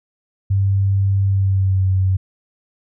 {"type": "tone with pitch glide", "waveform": "sine", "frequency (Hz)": [98, 94.44], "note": ["G2", "F#2"], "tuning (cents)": [0, 36], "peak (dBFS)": -13, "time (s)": [0.5, 2.17], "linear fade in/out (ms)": 10, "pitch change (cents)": -64, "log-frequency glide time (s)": [1.26, 1.87], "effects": []}